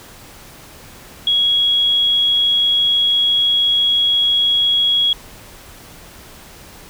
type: tone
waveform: sine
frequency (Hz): 3322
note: G#7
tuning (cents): 0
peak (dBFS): -12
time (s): 1.27-5.13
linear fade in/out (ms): 2
effects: pink hiss -40 dBFS RMS until 6.89 s